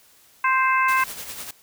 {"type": "harmonic tone", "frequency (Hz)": 523.3, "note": "C5", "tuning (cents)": 0, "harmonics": [2, 3, 4, 5], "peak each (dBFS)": [-19, -23, -25, -27], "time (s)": [0.44, 1.04], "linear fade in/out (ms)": 5}
{"type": "noise with tremolo", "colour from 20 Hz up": "white", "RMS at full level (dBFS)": -33, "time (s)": [0.88, 1.51], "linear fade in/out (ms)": 5, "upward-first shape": "sine", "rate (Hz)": 10, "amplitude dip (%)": 50}
{"effects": ["white hiss -55 dBFS RMS until 1.62 s"]}